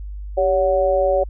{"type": "tone with amplitude modulation", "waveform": "sine", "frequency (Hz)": 565, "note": "C#5", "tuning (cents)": 33, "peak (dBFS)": -10, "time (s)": [0.37, 1.24], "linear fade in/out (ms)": 10, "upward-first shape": "sine", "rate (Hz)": 175, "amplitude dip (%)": 95, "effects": ["added 50 Hz sine -28 dBFS peak until 1.29 s"]}